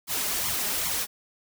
white noise with flanger, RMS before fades -28 dBFS, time 0.07-1.07 s, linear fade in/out 50 ms, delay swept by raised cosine 0.91 to 4.91 ms, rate 2.5 Hz, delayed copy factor +0.8, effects none

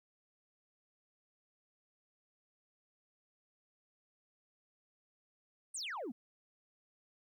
sine exponential sweep, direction down, 9590 to 207.7 Hz, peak -37 dBFS, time 5.74-6.12 s, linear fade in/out 10 ms, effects tanh soft clip ceiling -37 dBFS + 13-bit

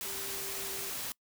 sine tone in noise, 392 Hz, G4, in tune, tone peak -47 dBFS, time 0.05-0.9 s, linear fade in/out 0 ms, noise white, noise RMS -38 dBFS, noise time 0.01-1.12 s, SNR -12 dB, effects noise-tail reverb RT60 0.1 s tail -24 dB re dry

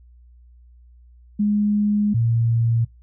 sine tone pair in turn, 207.7 / 115.66 Hz, G#3 / A#2, 0 / -13 cents, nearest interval minor seventh, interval 1013 cents, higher first, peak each -16 dBFS, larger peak neither, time 1.39-2.14 / 2.14-2.85 s, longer first, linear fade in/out 10 ms, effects noise-tail reverb RT60 0.2 s tail -22 dB re dry + added 60 Hz sine -46 dBFS peak until 3.02 s

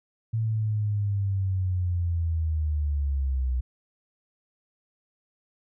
sine linear sweep, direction down, 113.1 to 61.8 Hz, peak -23 dBFS, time 0.33-3.61 s, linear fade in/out 10 ms, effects none

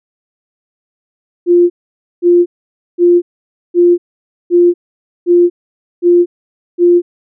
sine tone bursts, 349.7 Hz, F4, 2 cents sharp, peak -4 dBFS, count 8, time 1.46-7.02 s, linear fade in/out 50 ms, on 240 ms, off 520 ms, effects none

